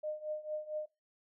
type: tone with tremolo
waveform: sine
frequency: 611 Hz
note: D#5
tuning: 32 cents flat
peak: -33 dBFS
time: 0.03-0.86 s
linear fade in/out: 10 ms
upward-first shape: triangle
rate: 4.4 Hz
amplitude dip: 90%
effects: noise-tail reverb RT60 0.2 s tail -18 dB re dry